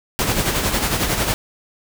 pink noise with tremolo, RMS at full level -18 dBFS, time 0.19-1.34 s, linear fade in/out 0 ms, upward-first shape sine, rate 11 Hz, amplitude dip 50%, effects none

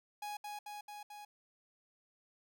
45% pulse tone with echo, 831 Hz, G#5, 1 cent sharp, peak -40 dBFS, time 0.22-0.37 s, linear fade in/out 5 ms, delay 220 ms, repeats 4, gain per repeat -2 dB, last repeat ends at 1.25 s, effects none

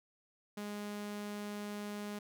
sawtooth tone, 206.8 Hz, G#3, 7 cents flat, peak -36 dBFS, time 0.57-2.19 s, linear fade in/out 5 ms, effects none

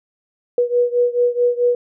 sine beating tone pair, 484.3 / 488.9 Hz, B4 / B4, -34 / -18 cents, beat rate 4.6 Hz, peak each -16 / -18 dBFS, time 0.58-1.75 s, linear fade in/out 2 ms, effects none

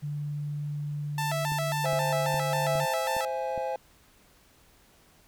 sine tone, 146.83 Hz, D3, in tune, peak -30 dBFS, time 0.02-2.86 s, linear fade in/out 20 ms
sawtooth tone with vibrato, 764 Hz, G5, 45 cents flat, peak -25 dBFS, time 1.18-3.25 s, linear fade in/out 2 ms, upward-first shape square, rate 3.7 Hz, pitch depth 260 cents each way
click train, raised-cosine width 3 ms, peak -29 dBFS, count 6, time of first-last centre 1.52-3.578 s, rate 2.43 Hz
triangle chord, C augmented, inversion none, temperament equal, 523.3 / 659.3 / 830.6 Hz, C5 / E5 / G#5, 0 / 0 / 0 cents, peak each -30 / -33 / -31 dBFS, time 1.84-3.76 s, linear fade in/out 2 ms
effects pink hiss -60 dBFS RMS until 5.27 s

